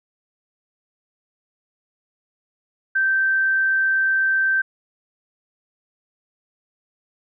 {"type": "tone", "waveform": "sine", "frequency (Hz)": 1558, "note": "G6", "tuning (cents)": -11, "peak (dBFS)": -16, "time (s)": [2.95, 4.62], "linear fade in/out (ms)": 10, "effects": []}